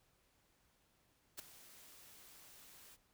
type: noise with ADSR envelope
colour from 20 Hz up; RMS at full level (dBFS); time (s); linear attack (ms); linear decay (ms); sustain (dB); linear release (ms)
white; -44; 1.37-2.97; 23; 8; -16; 32
effects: pink hiss -75 dBFS RMS until 3.13 s